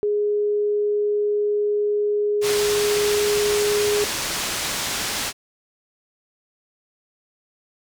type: tone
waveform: sine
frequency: 415.3 Hz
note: G#4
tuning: in tune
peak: -18 dBFS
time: 0.03-4.04 s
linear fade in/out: 0 ms
type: low-pass noise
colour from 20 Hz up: white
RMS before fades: -26 dBFS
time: 2.41-5.33 s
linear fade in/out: 50 ms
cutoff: 7200 Hz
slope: 12 dB/octave
effects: none